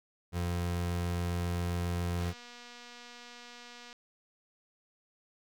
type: tone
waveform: 30% pulse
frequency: 87.31 Hz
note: F2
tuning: in tune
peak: -28 dBFS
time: 0.32-2.34 s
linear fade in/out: 50 ms
type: click train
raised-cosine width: 0.2 ms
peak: -33 dBFS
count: 420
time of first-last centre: 2.19-3.929 s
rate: 241 Hz
effects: none